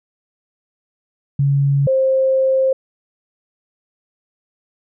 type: tone pair in turn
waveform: sine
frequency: 140 / 528.6 Hz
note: C#3 / C5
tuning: +18 / +18 cents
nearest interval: octave + major seventh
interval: 2300 cents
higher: second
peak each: -12 dBFS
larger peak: neither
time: 1.39-1.87 / 1.87-2.73 s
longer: second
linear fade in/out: 5 ms
effects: none